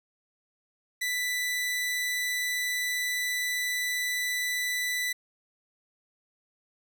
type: tone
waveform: sawtooth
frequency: 1983 Hz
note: B6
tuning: 7 cents sharp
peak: -24 dBFS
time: 1.01-5.13 s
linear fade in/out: 10 ms
effects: 11-bit